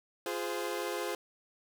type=chord; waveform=sawtooth; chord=F minor; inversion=none; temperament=equal with one note detuned; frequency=349.2 / 415.3 / 516.9 Hz; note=F4 / Ab4 / C5; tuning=0 / 0 / -21 cents; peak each=-34 dBFS; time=0.26-1.15 s; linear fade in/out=2 ms; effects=9-bit